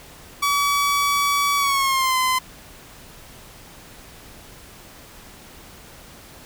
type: tone with pitch glide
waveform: sawtooth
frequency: 1140 to 1027.4 Hz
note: C#6 to C6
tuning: +48 to -32 cents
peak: -14 dBFS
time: 0.42-2.39 s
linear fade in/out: 10 ms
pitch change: -180 cents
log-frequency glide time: 1.57-2.17 s
effects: pink hiss -44 dBFS RMS until 6.45 s